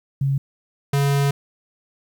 sine / square tone pair in turn, 137.3 / 140.59 Hz, C#3 / C#3, -16 / +25 cents, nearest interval unison, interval 41 cents, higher second, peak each -17 dBFS, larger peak neither, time 0.21-0.38 / 0.93-1.31 s, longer second, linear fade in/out 5 ms, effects 9-bit

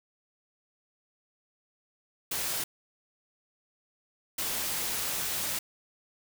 white noise bursts at uneven times, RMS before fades -32 dBFS, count 2, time 2.31-2.64 / 4.38-5.59 s, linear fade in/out 5 ms, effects none

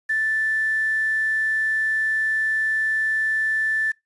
sine tone with quantisation, 1760 Hz, A6, in tune, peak -19 dBFS, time 0.09-3.92 s, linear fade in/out 10 ms, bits 7, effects noise-tail reverb RT60 0.2 s tail -25 dB re dry + resampled to 24000 Hz

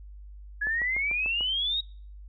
sine exponential sweep, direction up, 1666 to 3827 Hz, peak -25 dBFS, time 0.61-1.81 s, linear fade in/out 10 ms
click train, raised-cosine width 1 ms, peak -27 dBFS, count 6, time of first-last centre 0.67-1.409 s, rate 6.77 Hz
effects noise-tail reverb RT60 0.5 s tail -26 dB re dry + added 50 Hz sine -42 dBFS peak until 2.28 s

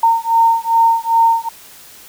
sine beating tone pair, 914 / 916.5 Hz, A#5 / A#5, -34 / -30 cents, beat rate 2.5 Hz, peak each -13 dBFS, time 0.03-1.49 s, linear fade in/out 5 ms, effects white hiss -40 dBFS RMS until 2.08 s

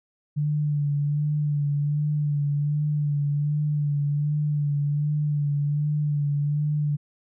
sine tone with vibrato, 146.83 Hz, D3, in tune, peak -21 dBFS, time 0.36-6.97 s, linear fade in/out 20 ms, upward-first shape sine, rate 1.3 Hz, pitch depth 33 cents each way, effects none

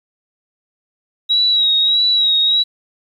sine tone with vibrato, 3848 Hz, B7, 46 cents flat, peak -11 dBFS, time 1.29-2.64 s, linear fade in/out 20 ms, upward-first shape sine, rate 1.6 Hz, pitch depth 44 cents each way, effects 8-bit

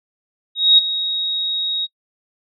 sine tone with ADSR envelope, 3777 Hz, A#7, 22 cents sharp, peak -6 dBFS, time 0.55-1.87 s, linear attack 230 ms, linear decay 15 ms, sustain -13 dB, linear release 29 ms, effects noise-tail reverb RT60 0.1 s tail -23 dB re dry

